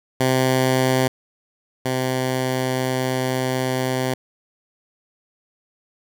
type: tone pair in turn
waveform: 10% pulse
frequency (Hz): 129.8 / 129.14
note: C3 / C3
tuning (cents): -13 / -22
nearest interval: unison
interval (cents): 9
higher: first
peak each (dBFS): -8 / -12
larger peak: first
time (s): 0.2-1.08 / 1.85-4.14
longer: second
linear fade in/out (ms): 5
effects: none